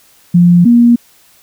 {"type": "tone pair in turn", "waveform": "sine", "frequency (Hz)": [174.61, 237.6], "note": ["F3", "A#3"], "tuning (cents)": [0, 33], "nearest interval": "perfect fourth", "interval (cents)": 533, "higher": "second", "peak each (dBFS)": -3, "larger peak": "neither", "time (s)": [[0.34, 0.65], [0.65, 0.96]], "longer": "neither", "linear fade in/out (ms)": 10, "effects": ["white hiss -47 dBFS RMS until 1.42 s"]}